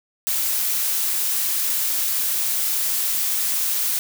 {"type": "noise", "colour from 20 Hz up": "blue", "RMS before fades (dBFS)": -22, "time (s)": [0.27, 3.99], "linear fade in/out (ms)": 0, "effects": []}